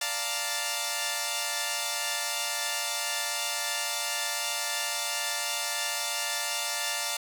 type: chord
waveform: 5% pulse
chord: Bb major seventh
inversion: first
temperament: equal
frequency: 587.3 / 698.5 / 880 / 932.3 Hz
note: D5 / F5 / A5 / Bb5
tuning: 0 / 0 / 0 / 0 cents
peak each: -24 / -22 / -22 / -24 dBFS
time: 0.01-7.17 s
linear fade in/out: 5 ms
effects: none